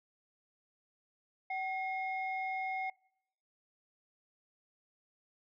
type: tone pair together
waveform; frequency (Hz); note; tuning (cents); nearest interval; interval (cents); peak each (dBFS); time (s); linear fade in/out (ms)
sine; 760 / 2151; F#5 / C7; +46 / +47; octave + tritone; 1801; -35 / -38; 1.5-2.9; 5
effects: noise-tail reverb RT60 0.7 s tail -25 dB re dry + tanh soft clip ceiling -28 dBFS